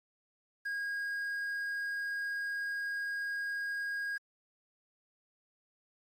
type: tone with quantisation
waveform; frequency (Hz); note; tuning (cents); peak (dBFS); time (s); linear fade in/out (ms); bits
triangle; 1634; G#6; -29; -32; 0.65-4.18; 10; 10
effects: AAC 48 kbps